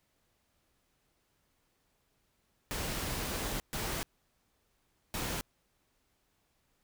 pink noise bursts at uneven times, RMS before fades -36 dBFS, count 3, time 2.71-3.6 / 3.73-4.03 / 5.14-5.41 s, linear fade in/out 0 ms, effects pink hiss -75 dBFS RMS until 6.83 s

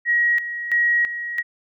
sine tone with tremolo, 1900 Hz, A#6, 33 cents sharp, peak -15 dBFS, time 0.05-1.43 s, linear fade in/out 50 ms, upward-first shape square, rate 1.5 Hz, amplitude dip 70%, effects none

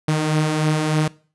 sawtooth beating tone pair, 151.8 / 155.1 Hz, D#3 / D#3, -42 / -5 cents, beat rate 3.3 Hz, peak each -21 / -14 dBFS, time 0.08-1.08 s, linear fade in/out 5 ms, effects noise-tail reverb RT60 0.4 s tail -21 dB re dry + resampled to 24000 Hz

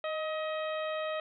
harmonic tone with a mistuned harmonic, 633 Hz, D#5, 30 cents sharp, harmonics 1 / 2 / 3 / 4 / 5 / 6, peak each -33 / -39 / -43 / -45 / -47 / -49 dBFS, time 0.04-1.2 s, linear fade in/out 2 ms, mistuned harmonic 1, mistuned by -29 cents, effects none

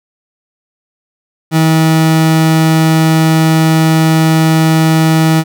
30% pulse tone, 160 Hz, D#3, 49 cents sharp, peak -4 dBFS, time 1.51-5.44 s, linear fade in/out 50 ms, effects none

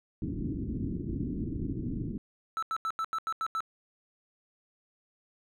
white low-pass noise, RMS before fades -34 dBFS, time 0.22-2.18 s, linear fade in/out 2 ms, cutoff 330 Hz, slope 48 dB/octave
triangle tone bursts, 1318.5 Hz, E6, in tune, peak -27 dBFS, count 8, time 2.57-3.605 s, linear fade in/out 0 ms, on 55 ms, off 85 ms
effects none

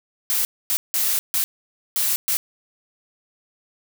blue noise bursts at uneven times, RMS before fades -21 dBFS, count 6, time 0.3-0.45 / 0.7-0.77 / 0.94-1.19 / 1.34-1.44 / 1.96-2.16 / 2.28-2.37 s, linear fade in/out 0 ms, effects none

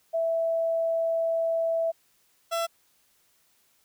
sine / 30% pulse tone pair in turn, 659.3 / 670.4 Hz, E5 / E5, 0 / +29 cents, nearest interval unison, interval 29 cents, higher second, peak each -23 dBFS, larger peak neither, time 0.13-1.92 / 2.51-2.67 s, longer first, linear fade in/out 20 ms, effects white hiss -66 dBFS RMS until 3.84 s

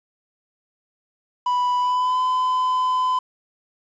triangle tone with pitch glide, 987.8 to 1014.4 Hz, B5 to B5, 0 to +46 cents, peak -16 dBFS, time 1.46-3.19 s, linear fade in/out 5 ms, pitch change +46 cents, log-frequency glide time 1.79-2.2 s, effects resampled to 16000 Hz + 8-bit

